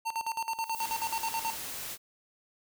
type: tone with tremolo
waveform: square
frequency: 905 Hz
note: A5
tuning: 48 cents sharp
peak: -30 dBFS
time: 0.05-1.56 s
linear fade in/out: 20 ms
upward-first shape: square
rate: 9.3 Hz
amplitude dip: 80%
type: noise with exponential growth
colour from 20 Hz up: violet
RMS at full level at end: -37 dBFS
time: 0.39-0.81 s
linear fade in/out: 5 ms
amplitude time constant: 91 ms
type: noise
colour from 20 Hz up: white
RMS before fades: -39 dBFS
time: 0.78-1.98 s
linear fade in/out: 50 ms
effects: none